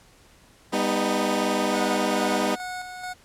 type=chord; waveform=15% pulse; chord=G augmented; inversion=none; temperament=equal with one note detuned; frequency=199.88 / 246.9 / 311.1 Hz; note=G3 / B3 / D#4; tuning=+34 / 0 / 0 cents; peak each=-20 dBFS; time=0.72-2.56 s; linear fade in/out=20 ms
type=tone with tremolo; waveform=25% pulse; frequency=731 Hz; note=F#5; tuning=21 cents flat; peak=-27 dBFS; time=1.73-3.14 s; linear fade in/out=20 ms; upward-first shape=square; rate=2.3 Hz; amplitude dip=45%
effects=pink hiss -55 dBFS RMS until 3.24 s + low-pass 11000 Hz 12 dB/octave